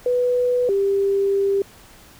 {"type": "tone pair in turn", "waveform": "sine", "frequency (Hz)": [493.9, 395.5], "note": ["B4", "G4"], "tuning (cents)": [0, 15], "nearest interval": "major third", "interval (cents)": 385, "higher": "first", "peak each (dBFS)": -16, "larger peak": "neither", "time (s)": [[0.06, 0.69], [0.69, 1.62]], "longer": "second", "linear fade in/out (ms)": 2, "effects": ["pink hiss -47 dBFS RMS until 2.19 s"]}